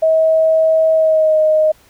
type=tone with pitch glide; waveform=sine; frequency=640 to 621.8 Hz; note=D#5 to D#5; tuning=+49 to -1 cents; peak=-9 dBFS; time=0.02-1.72 s; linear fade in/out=10 ms; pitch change=-50 cents; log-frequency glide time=0.93-1.39 s; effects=pink hiss -50 dBFS RMS until 1.89 s